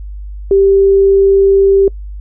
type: tone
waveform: sine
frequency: 392 Hz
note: G4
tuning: in tune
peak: -5 dBFS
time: 0.51-1.88 s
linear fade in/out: 2 ms
effects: noise-tail reverb RT60 0.1 s tail -24 dB re dry + added 50 Hz sine -23 dBFS peak until 2.2 s